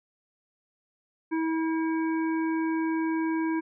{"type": "harmonic tone", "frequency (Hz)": 322.9, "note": "E4", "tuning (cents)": -36, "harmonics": [1, 3, 5, 7], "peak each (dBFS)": [-25, -35, -39, -42], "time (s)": [1.31, 3.61], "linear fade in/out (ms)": 20, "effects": []}